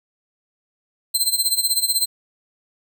15% pulse tone with tremolo, 4113 Hz, C8, 30 cents flat, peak -8 dBFS, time 1.14-2.06 s, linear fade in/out 10 ms, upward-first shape sine, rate 16 Hz, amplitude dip 80%, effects none

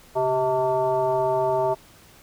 sine tone with frequency modulation, 644 Hz, E5, 41 cents flat, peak -19 dBFS, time 0.15-1.75 s, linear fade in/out 20 ms, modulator 254 Hz, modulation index 1.2, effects pink hiss -51 dBFS RMS until 2.22 s

